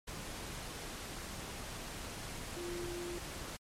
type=tone in noise; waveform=sine; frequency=349.2 Hz; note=F4; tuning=in tune; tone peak=-40 dBFS; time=2.56-3.19 s; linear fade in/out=10 ms; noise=pink; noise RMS=-44 dBFS; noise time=0.07-3.57 s; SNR=+1 dB; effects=low-pass 11000 Hz 12 dB/octave + MP3 64 kbps